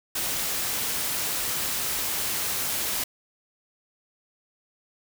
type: noise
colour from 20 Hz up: white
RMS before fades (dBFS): -28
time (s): 0.15-3.04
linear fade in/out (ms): 5
effects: none